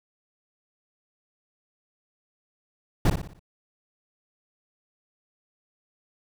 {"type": "noise with echo", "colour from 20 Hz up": "brown", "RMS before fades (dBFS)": -18, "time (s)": [3.05, 3.1], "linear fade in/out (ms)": 5, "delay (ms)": 59, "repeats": 5, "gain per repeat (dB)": -7, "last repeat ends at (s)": 3.395, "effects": []}